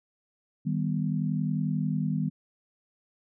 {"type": "chord", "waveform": "sine", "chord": "Eb augmented", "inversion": "none", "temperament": "equal", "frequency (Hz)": [155.56, 196, 246.9], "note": ["Eb3", "G3", "B3"], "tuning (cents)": [0, 0, 0], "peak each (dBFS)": [-28, -30, -32], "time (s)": [0.65, 2.3], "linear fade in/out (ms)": 20, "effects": []}